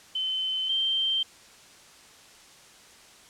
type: tone pair in turn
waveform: sine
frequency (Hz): 3063 / 3138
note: G7 / G7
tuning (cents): -41 / +1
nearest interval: unison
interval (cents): 42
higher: second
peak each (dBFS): -26 / -23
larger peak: second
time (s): 0.15-0.69 / 0.69-1.23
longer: neither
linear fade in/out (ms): 5
effects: white hiss -52 dBFS RMS until 3.29 s + low-pass 8000 Hz 12 dB/octave